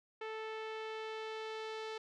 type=tone with low-pass filter sweep; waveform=sawtooth; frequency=439.2 Hz; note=A4; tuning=3 cents flat; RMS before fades=-43 dBFS; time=0.21-1.98 s; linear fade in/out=5 ms; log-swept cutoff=2600 to 4200 Hz; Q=1.4; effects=none